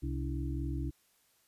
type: harmonic tone with a mistuned harmonic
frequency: 65.41 Hz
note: C2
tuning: in tune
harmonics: 1 / 2 / 4 / 5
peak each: -35 / -38 / -41 / -42 dBFS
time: 0.02-0.91 s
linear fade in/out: 20 ms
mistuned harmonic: 4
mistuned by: +140 cents
effects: white hiss -70 dBFS RMS until 1.47 s + resampled to 32000 Hz